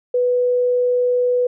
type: tone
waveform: sine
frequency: 493.9 Hz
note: B4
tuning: in tune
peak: -14 dBFS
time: 0.14-1.47 s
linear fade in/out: 5 ms
effects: none